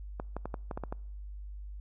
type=clicks; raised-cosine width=1 ms; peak=-22 dBFS; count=8; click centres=0.199 / 0.366 / 0.456 / 0.542 / 0.712 / 0.775 / 0.837 / 0.925 s; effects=noise-tail reverb RT60 0.8 s tail -26 dB re dry + added 50 Hz sine -40 dBFS peak until 1.8 s